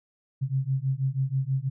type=beating tone pair; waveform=sine; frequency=130.81 / 137.01 Hz; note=C3 / C#3; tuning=0 / -20 cents; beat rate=6.2 Hz; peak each=-27 / -27 dBFS; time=0.41-1.7 s; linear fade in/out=20 ms; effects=none